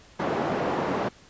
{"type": "band-pass noise", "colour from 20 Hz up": "white", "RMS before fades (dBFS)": -27, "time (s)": [0.19, 1.09], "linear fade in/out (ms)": 10, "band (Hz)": [160, 740], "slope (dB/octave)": 12, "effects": ["pink hiss -53 dBFS RMS until 1.29 s", "resampled to 16000 Hz"]}